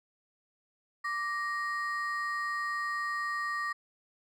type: ring-modulated tone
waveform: triangle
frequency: 1522 Hz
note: F#6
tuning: 48 cents sharp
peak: -26 dBFS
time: 1.04-3.73 s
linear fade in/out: 10 ms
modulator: 350 Hz
effects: none